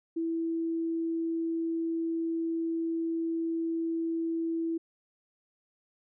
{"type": "tone", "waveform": "sine", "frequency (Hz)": 329.6, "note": "E4", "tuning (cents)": 0, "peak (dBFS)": -28, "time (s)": [0.16, 4.78], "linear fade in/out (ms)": 10, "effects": []}